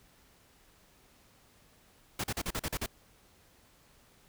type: noise bursts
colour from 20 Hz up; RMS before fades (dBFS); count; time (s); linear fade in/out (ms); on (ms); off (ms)
pink; -34; 8; 2.19-2.862; 5; 49; 40
effects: pink hiss -63 dBFS RMS until 4.28 s